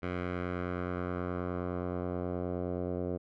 10% pulse tone with low-pass filter sweep, 89.5 Hz, F2, 43 cents sharp, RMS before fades -35 dBFS, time 0.02-3.18 s, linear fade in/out 20 ms, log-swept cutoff 2100 to 560 Hz, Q 1.5, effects none

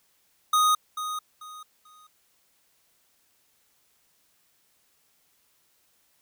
square tone with echo, 1244 Hz, D#6, 1 cent flat, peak -19 dBFS, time 0.53-0.75 s, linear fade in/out 5 ms, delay 440 ms, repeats 3, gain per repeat -11 dB, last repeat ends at 2.07 s, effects white hiss -67 dBFS RMS until 6.21 s

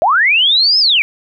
sine linear two-way sweep, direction up then down, 586 to 5274 to 2215 Hz, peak -8 dBFS, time 0.02-1.02 s, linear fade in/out 0 ms, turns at 0.79 s, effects none

